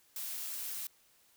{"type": "noise", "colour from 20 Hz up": "blue", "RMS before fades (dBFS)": -40, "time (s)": [0.16, 0.87], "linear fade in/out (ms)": 2, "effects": ["white hiss -67 dBFS RMS until 1.36 s"]}